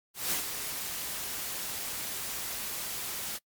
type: noise with ADSR envelope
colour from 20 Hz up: white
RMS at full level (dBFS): -29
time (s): 0.14-3.39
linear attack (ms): 180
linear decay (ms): 110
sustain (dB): -7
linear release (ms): 31
effects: noise-tail reverb RT60 0.1 s tail -24 dB re dry + MP3 96 kbps